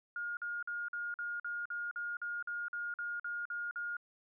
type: tone bursts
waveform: sine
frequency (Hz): 1423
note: F6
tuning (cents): +32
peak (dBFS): -36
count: 15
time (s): 0.16-3.968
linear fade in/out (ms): 2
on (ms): 210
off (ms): 47
effects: none